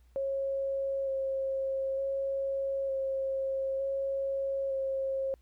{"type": "tone with vibrato", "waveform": "sine", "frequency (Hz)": 541, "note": "C#5", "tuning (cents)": -42, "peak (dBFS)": -29, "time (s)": [0.16, 5.34], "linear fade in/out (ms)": 0, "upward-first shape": "square", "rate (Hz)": 0.55, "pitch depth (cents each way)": 12, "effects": ["added 60 Hz sine -58 dBFS peak until 5.41 s", "pink hiss -73 dBFS RMS until 5.41 s"]}